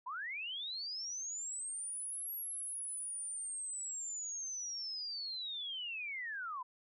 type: linear two-way sweep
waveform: sine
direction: up then down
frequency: 932.3 to 11500 to 966 Hz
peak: -39 dBFS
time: 0.06-6.63 s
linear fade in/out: 10 ms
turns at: 2.33 s
effects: none